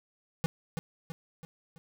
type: tone with echo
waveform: square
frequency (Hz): 164.2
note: E3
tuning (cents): -6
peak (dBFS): -26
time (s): 0.44-0.46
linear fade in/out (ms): 0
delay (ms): 330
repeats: 4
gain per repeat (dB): -6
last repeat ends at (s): 1.78
effects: none